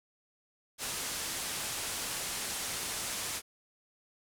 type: low-pass noise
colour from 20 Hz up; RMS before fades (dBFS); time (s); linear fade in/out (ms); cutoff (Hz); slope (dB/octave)
white; -37; 0.78-3.42; 50; 11000; 24
effects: none